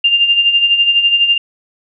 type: tone with tremolo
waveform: sine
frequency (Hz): 2797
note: F7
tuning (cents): +2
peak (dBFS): -6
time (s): 0.04-1.38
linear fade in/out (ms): 5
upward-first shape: sine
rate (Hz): 12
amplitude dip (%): 60
effects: none